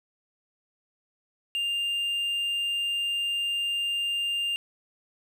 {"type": "tone", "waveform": "triangle", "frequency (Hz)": 2800, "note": "F7", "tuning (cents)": 4, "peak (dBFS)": -24, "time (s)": [1.55, 4.56], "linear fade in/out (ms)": 0, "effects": []}